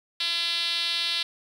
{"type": "tone with band-pass filter", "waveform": "5% pulse", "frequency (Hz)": 339.2, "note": "E4", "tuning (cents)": 50, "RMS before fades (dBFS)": -27, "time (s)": [0.2, 1.23], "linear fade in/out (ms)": 5, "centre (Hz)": 3900, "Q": 3.1, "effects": ["9-bit"]}